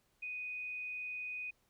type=tone with frequency modulation; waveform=sine; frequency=2489 Hz; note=D#7; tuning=in tune; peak=-39 dBFS; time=0.22-1.51 s; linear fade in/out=10 ms; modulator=78.6 Hz; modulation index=0.21; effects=pink hiss -75 dBFS RMS until 1.69 s